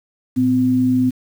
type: tone pair together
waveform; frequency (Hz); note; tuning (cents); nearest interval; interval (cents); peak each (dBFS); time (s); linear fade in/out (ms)
sine; 113.54 / 255.1; A#2 / C4; -45 / -44; octave + major second; 1401; -23 / -13; 0.36-1.11; 20
effects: 7-bit